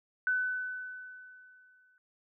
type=tone with exponential decay; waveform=sine; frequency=1504 Hz; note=F#6; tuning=28 cents sharp; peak=-25 dBFS; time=0.27-1.98 s; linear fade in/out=1 ms; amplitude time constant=370 ms; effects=none